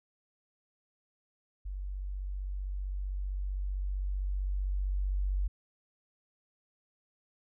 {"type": "tone with level ramp", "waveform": "sine", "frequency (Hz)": 47.75, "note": "G1", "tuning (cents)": -45, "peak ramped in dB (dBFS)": [-35, -27], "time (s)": [1.65, 5.48], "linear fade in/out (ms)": 10, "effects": []}